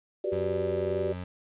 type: chord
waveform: sine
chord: G major seventh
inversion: third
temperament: equal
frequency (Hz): 370 / 392 / 493.9 / 587.3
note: F#4 / G4 / B4 / D5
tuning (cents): 0 / 0 / 0 / 0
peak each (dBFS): -32 / -31 / -36 / -32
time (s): 0.24-1.13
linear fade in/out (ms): 5
type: tone with pitch glide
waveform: 25% pulse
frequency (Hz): 91 to 90.11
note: F#2 to F#2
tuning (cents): -28 to -45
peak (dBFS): -31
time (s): 0.32-1.24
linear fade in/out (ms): 5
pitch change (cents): -17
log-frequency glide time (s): 0.86-1.09
effects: resampled to 8000 Hz + 10-bit